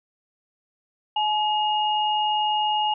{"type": "tone pair together", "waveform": "sine", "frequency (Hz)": [850, 2859], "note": ["G#5", "F7"], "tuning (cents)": [40, 40], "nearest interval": "octave + major sixth", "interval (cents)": 2100, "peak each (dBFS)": [-21, -26], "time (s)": [1.16, 2.94], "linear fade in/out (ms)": 5, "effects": []}